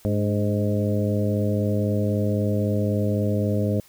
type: harmonic tone with a mistuned harmonic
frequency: 103.83 Hz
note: G#2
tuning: in tune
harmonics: 1 / 2 / 3 / 4 / 5 / 6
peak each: -23 / -25 / -30 / -31 / -29 / -32 dBFS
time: 0.05-3.8 s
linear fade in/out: 0 ms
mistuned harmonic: 3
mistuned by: -56 cents
effects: white hiss -53 dBFS RMS until 3.88 s